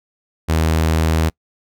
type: tone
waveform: sawtooth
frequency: 80.1 Hz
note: E2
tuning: 49 cents flat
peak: -10 dBFS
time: 0.48-1.3 s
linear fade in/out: 20 ms
effects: noise-tail reverb RT60 0.1 s tail -26 dB re dry